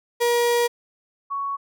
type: tone pair in turn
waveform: 35% pulse / sine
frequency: 476.8 / 1114.5 Hz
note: A#4 / C#6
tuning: +39 / +9 cents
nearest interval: octave + minor third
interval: 1470 cents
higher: second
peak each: -16 / -24 dBFS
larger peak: first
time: 0.2-0.68 / 1.3-1.57 s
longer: first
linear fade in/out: 20 ms
effects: none